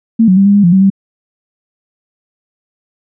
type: tone with pitch steps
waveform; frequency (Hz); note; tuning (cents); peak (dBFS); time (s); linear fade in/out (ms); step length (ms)
sine; 226.2 / 185.9 / 196.2 / 201.5 / 203.5 / 172.7 / 190.7 / 195; A3 / F#3 / G3 / G3 / G#3 / F3 / G3 / G3; +48 / +8 / +2 / +48 / -35 / -19 / -47 / -9; -4; 0.19-0.902; 10; 89
effects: none